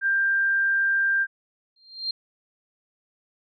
sine tone, 1587 Hz, G6, 21 cents sharp, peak -19 dBFS, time 0.01-1.27 s, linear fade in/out 50 ms
sine tone with exponential growth, 4186 Hz, C8, in tune, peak -22 dBFS, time 1.76-2.11 s, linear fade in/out 5 ms, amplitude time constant 76 ms
effects none

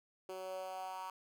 10% pulse tone with high-pass filter sweep, 187.2 Hz, F#3, 20 cents sharp, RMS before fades -44 dBFS, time 0.29-1.1 s, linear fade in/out 2 ms, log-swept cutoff 420 to 1000 Hz, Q 4.7, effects none

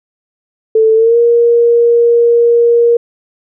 sine tone with pitch glide, 441.8 to 470.8 Hz, A4 to A#4, +7 to +17 cents, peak -5 dBFS, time 0.75-2.97 s, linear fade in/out 5 ms, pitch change +110 cents, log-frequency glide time 0.95-1.17 s, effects none

